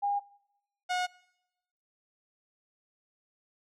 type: tone pair in turn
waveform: sine / sawtooth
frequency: 810 / 726 Hz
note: G#5 / F#5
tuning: -43 / -33 cents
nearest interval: major second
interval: 190 cents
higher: first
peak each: -26 / -24 dBFS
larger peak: second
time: 0.02-0.2 / 0.89-1.07 s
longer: neither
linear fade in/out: 20 ms
effects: noise-tail reverb RT60 0.9 s tail -23 dB re dry + low-pass 6000 Hz 12 dB/octave